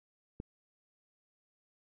click, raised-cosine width 3 ms, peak -27 dBFS, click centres 0.401 s, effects none

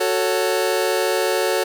sawtooth chord, F# minor, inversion none, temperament just, 370 / 444 / 555 Hz, F#4 / A4 / C#5, 0 / +16 / +2 cents, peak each -18 dBFS, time 0-1.64 s, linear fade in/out 10 ms, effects none

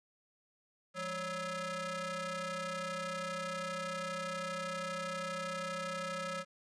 sawtooth ring-modulated tone, 376.1 Hz, F#4, 28 cents sharp, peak -30 dBFS, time 0.94-6.45 s, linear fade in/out 50 ms, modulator 924 Hz, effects resampled to 22050 Hz

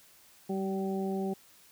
harmonic tone with a mistuned harmonic, 192.1 Hz, G3, 35 cents flat, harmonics 1 / 2 / 3 / 4, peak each -32 / -34 / -44 / -40 dBFS, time 0.49-1.34 s, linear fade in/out 10 ms, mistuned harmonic 1, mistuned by +18 cents, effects white hiss -59 dBFS RMS until 1.71 s

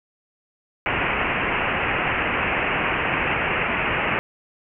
white low-pass noise, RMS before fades -23 dBFS, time 0.86-4.19 s, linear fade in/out 0 ms, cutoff 2800 Hz, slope 96 dB/octave, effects none

